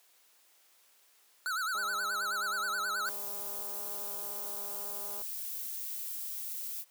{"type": "tone with vibrato", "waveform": "square", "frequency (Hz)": 1396, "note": "F6", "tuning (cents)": -1, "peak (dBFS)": -32, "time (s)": [1.46, 3.09], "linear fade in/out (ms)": 0, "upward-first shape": "sine", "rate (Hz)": 9.4, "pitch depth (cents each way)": 160}
{"type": "click train", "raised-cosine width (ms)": 1, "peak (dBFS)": -35, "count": 705, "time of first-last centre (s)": [1.75, 5.218], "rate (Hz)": 203}
{"type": "noise", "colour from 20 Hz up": "violet", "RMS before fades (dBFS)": -39, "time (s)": [3.04, 6.85], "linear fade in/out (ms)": 50}
{"effects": ["white hiss -65 dBFS RMS until 6.9 s", "high-pass 400 Hz 12 dB/octave"]}